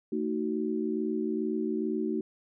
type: chord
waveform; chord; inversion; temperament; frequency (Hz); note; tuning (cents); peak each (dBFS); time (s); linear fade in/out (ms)
sine; D# diminished; second; just; 224 / 311.1 / 373.4; A3 / D#4 / F#4; +31 / 0 / +16; -32; 0.12-2.21; 5
effects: none